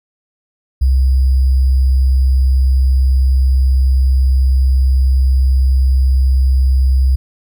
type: tone with sample-and-hold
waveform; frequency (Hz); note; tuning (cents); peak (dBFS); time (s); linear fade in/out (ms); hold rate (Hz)
sine; 65.41; C2; 0; -8; 0.81-7.16; 10; 4900
effects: none

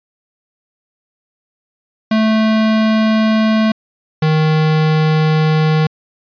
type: tone pair in turn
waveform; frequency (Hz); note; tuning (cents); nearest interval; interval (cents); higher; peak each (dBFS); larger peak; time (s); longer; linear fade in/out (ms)
square; 219 / 156.07; A3 / D#3; -8 / +6; tritone; 586; first; -11 / -11; neither; 2.11-3.72 / 4.22-5.87; second; 5
effects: resampled to 11025 Hz

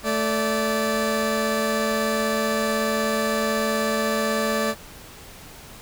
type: tone pair together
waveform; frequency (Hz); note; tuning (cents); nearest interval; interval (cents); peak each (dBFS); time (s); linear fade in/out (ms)
20% pulse; 220 / 581.3; A3 / D5; 0 / -18; octave + perfect fourth; 1682; -19; 0.03-4.75; 50
effects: pink hiss -43 dBFS RMS until 5.81 s

